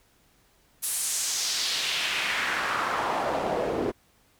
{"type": "noise with band-pass filter sweep", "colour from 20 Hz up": "pink", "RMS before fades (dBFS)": -28, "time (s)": [0.82, 3.92], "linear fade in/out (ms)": 20, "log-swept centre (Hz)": [11000, 370], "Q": 1.8, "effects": ["pink hiss -63 dBFS RMS until 4.39 s"]}